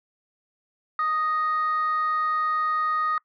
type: tone pair together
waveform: sine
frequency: 1244.5 / 1864.6 Hz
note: D#6 / A#6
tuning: 0 / 0 cents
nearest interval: perfect fifth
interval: 700 cents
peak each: -21 / -32 dBFS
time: 0.99-3.18 s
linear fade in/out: 2 ms
effects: noise-tail reverb RT60 0.1 s tail -24 dB re dry + tanh soft clip ceiling -17 dBFS